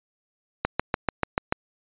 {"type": "click train", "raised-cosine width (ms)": 0.5, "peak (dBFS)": -6, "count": 7, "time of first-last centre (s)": [0.65, 1.525], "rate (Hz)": 6.86, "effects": ["resampled to 8000 Hz"]}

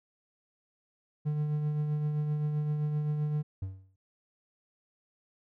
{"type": "tone with tremolo", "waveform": "triangle", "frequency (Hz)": 150, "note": "D3", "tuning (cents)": 37, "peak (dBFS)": -24, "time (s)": [1.25, 3.43], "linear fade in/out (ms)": 20, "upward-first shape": "triangle", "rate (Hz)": 7.7, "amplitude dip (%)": 40}
{"type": "tone with exponential decay", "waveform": "triangle", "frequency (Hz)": 95.2, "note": "F#2", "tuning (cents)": 50, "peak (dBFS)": -28, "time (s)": [3.62, 3.96], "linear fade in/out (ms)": 5, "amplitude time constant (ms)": 73}
{"effects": []}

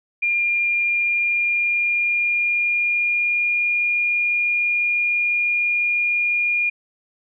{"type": "tone with pitch glide", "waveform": "sine", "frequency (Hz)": [2404, 2422], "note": ["D7", "D#7"], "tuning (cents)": [40, -47], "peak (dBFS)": -17, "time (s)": [0.22, 6.7], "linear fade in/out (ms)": 10, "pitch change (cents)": 13, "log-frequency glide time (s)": [0.76, 3.63], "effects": []}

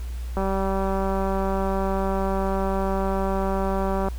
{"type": "click train", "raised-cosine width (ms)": 1, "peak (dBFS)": -13, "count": 718, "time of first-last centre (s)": [0.37, 4.085], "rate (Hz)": 193, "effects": ["added 60 Hz sine -28 dBFS peak until 4.18 s", "pink hiss -48 dBFS RMS until 4.18 s"]}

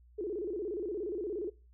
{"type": "tone with vibrato", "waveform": "sine", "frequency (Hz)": 383.9, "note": "G4", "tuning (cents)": -36, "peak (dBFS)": -33, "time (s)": [0.18, 1.5], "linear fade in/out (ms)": 10, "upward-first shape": "square", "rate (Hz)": 17, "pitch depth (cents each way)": 170, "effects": ["noise-tail reverb RT60 0.3 s tail -20 dB re dry", "added 60 Hz sine -57 dBFS peak until 1.73 s"]}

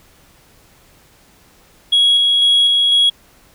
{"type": "tone with tremolo", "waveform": "sine", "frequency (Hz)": 3322, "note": "G#7", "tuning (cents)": 0, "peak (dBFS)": -7, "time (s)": [1.92, 3.1], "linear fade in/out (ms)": 10, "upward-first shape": "square", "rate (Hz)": 2, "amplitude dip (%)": 25, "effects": ["tanh soft clip ceiling -7 dBFS", "pink hiss -50 dBFS RMS until 3.54 s"]}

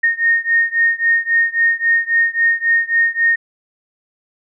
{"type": "beating tone pair", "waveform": "sine", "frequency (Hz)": [1844, 1847.7], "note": ["A#6", "A#6"], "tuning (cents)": [-19, -16], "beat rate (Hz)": 3.7, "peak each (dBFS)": [-15, -16], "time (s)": [0.03, 3.36], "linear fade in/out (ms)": 10, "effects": []}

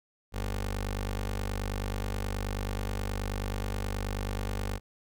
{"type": "tone with notch filter", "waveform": "15% pulse", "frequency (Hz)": 49.38, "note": "G1", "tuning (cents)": 13, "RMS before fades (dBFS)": -33, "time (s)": [0.32, 4.8], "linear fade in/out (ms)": 50, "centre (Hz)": 150, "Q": 1.3, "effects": []}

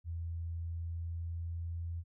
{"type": "tone with pitch glide", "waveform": "sine", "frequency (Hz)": [83.7, 84.48], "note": ["E2", "E2"], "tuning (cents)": [27, 43], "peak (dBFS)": -36, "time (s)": [0.04, 2.04], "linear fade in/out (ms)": 50, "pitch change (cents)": 16, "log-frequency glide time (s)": [0.55, 1.92], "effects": []}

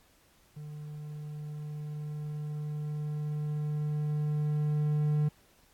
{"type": "tone with level ramp", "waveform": "triangle", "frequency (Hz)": 150, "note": "D3", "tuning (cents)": 37, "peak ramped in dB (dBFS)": [-38, -22], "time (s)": [0.56, 5.29], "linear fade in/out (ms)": 10, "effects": ["pink hiss -64 dBFS RMS until 5.73 s", "AAC 64 kbps"]}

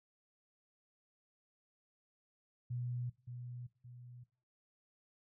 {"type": "tone with echo", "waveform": "sine", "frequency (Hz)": 122.5, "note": "B2", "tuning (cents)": -14, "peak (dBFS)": -37, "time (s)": [2.7, 3.1], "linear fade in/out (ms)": 10, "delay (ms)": 570, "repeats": 2, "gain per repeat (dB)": -7, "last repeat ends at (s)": 4.24, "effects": ["noise-tail reverb RT60 0.4 s tail -18 dB re dry"]}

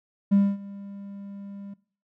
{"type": "tone with ADSR envelope", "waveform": "triangle", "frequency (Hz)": 199.5, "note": "G3", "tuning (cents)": 31, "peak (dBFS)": -12, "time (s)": [0.31, 1.74], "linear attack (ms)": 20, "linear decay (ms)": 240, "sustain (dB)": -23, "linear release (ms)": 7, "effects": ["noise-tail reverb RT60 0.4 s tail -19 dB re dry", "tanh soft clip ceiling -10 dBFS"]}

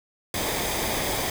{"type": "noise with comb filter", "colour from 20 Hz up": "pink", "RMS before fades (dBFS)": -27, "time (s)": [0.34, 1.3], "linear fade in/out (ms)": 2, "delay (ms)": 0.71, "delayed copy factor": -0.5, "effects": []}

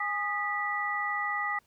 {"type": "tone cluster", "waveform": "sine", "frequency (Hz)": [824, 1232, 1959], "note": ["G#5", "D#6", "B6"], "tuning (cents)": [-14, -17, -15], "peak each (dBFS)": [-35, -33, -31], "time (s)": [0, 1.59], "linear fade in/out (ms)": 5, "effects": ["pink hiss -68 dBFS RMS until 1.66 s"]}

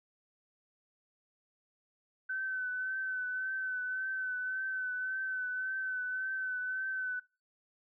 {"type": "tone with vibrato", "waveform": "sine", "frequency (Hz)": 1521, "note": "F#6", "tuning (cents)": 47, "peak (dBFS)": -33, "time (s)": [2.29, 7.2], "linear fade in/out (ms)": 10, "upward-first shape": "triangle", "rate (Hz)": 1.8, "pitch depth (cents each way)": 33, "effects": ["noise-tail reverb RT60 0.3 s tail -22 dB re dry"]}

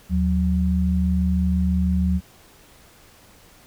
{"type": "tone pair together", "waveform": "sine", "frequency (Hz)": [76.98, 183.1], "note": ["D#2", "F#3"], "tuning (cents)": [-18, -18], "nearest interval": "octave + minor third", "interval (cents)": 1500, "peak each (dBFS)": -20, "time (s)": [0.09, 2.21], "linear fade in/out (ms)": 50, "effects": ["pink hiss -51 dBFS RMS until 3.66 s"]}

